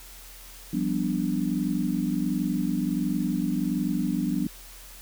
sine chord, G dominant seventh, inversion third, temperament equal, 174.61 / 196 / 246.9 / 293.7 Hz, F3 / G3 / B3 / D4, 0 / 0 / 0 / 0 cents, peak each -30 / -29 / -29 / -29 dBFS, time 0.73-4.47 s, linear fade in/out 5 ms, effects added 42 Hz sine -47 dBFS peak until 5.01 s + white hiss -47 dBFS RMS until 5.01 s

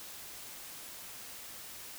silence, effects white hiss -47 dBFS RMS until 1.98 s

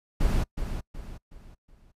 brown noise with echo, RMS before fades -23 dBFS, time 0.2-0.44 s, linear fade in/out 10 ms, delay 370 ms, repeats 4, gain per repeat -8 dB, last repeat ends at 1.92 s, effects noise-tail reverb RT60 0.1 s tail -25 dB re dry + resampled to 32000 Hz

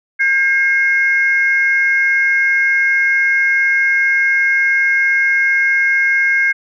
sine tone pair together, 1606.3 / 2151 Hz, G6 / C7, +42 / +47 cents, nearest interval perfect fourth, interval 505 cents, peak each -13 dBFS, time 0.19-6.53 s, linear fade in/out 20 ms, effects tanh soft clip ceiling -3 dBFS

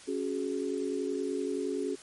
sine chord, C# suspended fourth, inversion none, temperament equal with one note detuned, 277.2 / 370 / 420.6 Hz, C#4 / F#4 / G#4, 0 / 0 / +22 cents, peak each -34 dBFS, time 0.07-1.96 s, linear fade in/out 20 ms, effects white hiss -51 dBFS RMS until 2.02 s + MP3 48 kbps

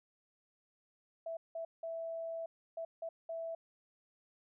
sine tone bursts at uneven times, 659.3 Hz, E5, in tune, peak -38 dBFS, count 6, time 1.26-1.37 / 1.55-1.65 / 1.83-2.46 / 2.77-2.85 / 3.02-3.09 / 3.29-3.55 s, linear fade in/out 5 ms, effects none

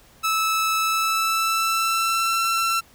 sawtooth tone with pitch glide, 1307 to 1346.1 Hz, E6 to E6, -15 to +36 cents, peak -16 dBFS, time 0.23-2.81 s, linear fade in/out 20 ms, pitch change +51 cents, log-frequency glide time 0.78-2.4 s, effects pink hiss -53 dBFS RMS until 2.94 s

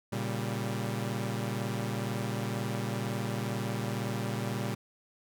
sawtooth chord, G diminished, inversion first, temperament equal, 116.54 / 138.59 / 196 Hz, Bb2 / Db3 / G3, 0 / 0 / 0 cents, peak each -30 / -34 / -32 dBFS, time 0.12-4.75 s, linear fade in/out 10 ms, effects none

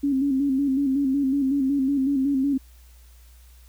sine tone with vibrato, 273.6 Hz, C#4, 23 cents flat, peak -19 dBFS, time 0.03-2.58 s, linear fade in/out 10 ms, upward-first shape square, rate 5.4 Hz, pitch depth 58 cents each way, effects added 60 Hz sine -47 dBFS peak until 3.68 s + white hiss -58 dBFS RMS until 3.68 s

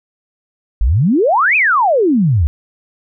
sine exponential two-way sweep, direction up then down, 46.28 to 2624 to 69.9 Hz, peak -9 dBFS, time 0.81-2.47 s, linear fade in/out 0 ms, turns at 1.56 s, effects none

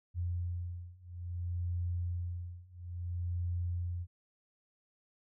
sine beating tone pair, 87.31 / 87.9 Hz, F2 / F2, 0 / +12 cents, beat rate 0.59 Hz, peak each -38 / -37 dBFS, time 0.14-4.07 s, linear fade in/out 50 ms, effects none

